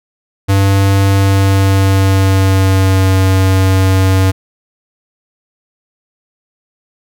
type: tone with pitch glide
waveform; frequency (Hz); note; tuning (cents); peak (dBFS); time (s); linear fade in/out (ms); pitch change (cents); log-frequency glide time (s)
square; 98 to 94.94; G2 to F#2; 0 to +45; -8; 0.48-4.32; 20; -55; 1.1-3.11
effects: none